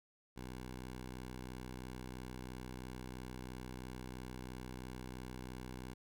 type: tone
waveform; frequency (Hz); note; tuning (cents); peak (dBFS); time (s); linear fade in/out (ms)
10% pulse; 63; B1; +35; -37; 0.36-5.94; 10
effects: none